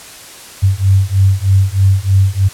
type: beating tone pair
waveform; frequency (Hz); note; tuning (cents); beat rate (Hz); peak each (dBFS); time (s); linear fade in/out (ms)
sine; 95.1 / 98.3; F#2 / G2; +48 / +5; 3.2; -11; 0.62-2.49; 20
effects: white hiss -34 dBFS RMS until 2.53 s + low-pass 11000 Hz 12 dB/octave